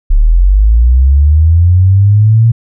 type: linear sweep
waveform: sine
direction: up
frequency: 34 to 116.54 Hz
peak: -3 dBFS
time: 0.1-2.52 s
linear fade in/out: 10 ms
effects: none